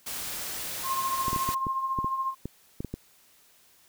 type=noise; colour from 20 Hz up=white; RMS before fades=-35 dBFS; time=0.06-1.55 s; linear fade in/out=10 ms
type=tone with tremolo; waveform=sine; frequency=1063 Hz; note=C6; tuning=27 cents sharp; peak=-24 dBFS; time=0.83-2.35 s; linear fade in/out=50 ms; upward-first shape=triangle; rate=14 Hz; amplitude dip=60%
type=clicks; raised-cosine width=3 ms; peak=-20 dBFS; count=11; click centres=1.282 / 1.331 / 1.362 / 1.49 / 1.668 / 1.988 / 2.045 / 2.456 / 2.805 / 2.847 / 2.94 s
effects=white hiss -60 dBFS RMS until 3.88 s